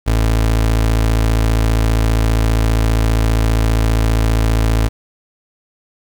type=tone; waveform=30% pulse; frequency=55 Hz; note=A1; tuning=in tune; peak=-9 dBFS; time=0.06-4.89 s; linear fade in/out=20 ms; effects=7-bit